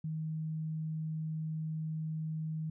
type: tone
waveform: sine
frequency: 157.6 Hz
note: D#3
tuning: 23 cents sharp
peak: -34 dBFS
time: 0.04-2.7 s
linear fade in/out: 5 ms
effects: none